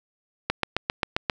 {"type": "click train", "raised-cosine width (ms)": 0.3, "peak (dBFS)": -6, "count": 7, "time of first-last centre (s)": [0.5, 1.298], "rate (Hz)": 7.52, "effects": []}